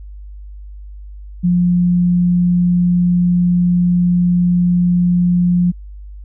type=tone; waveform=sine; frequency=176.9 Hz; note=F3; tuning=23 cents sharp; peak=-10 dBFS; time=1.43-5.72 s; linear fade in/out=20 ms; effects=added 50 Hz sine -30 dBFS peak until 6.24 s